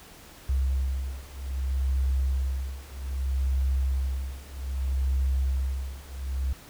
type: beating tone pair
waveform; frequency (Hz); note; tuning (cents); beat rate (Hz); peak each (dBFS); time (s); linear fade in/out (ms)
sine; 66 / 66.63; C2 / C2; +16 / +32; 0.63; -28 / -27; 0.49-6.53; 5
effects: pink hiss -49 dBFS RMS until 6.69 s